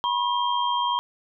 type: tone cluster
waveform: sine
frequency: 972 / 1073 / 3197 Hz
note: B5 / C6 / G7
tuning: -28 / +43 / +33 cents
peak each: -23 / -28 / -29 dBFS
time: 0.04-0.99 s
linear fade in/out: 0 ms
effects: none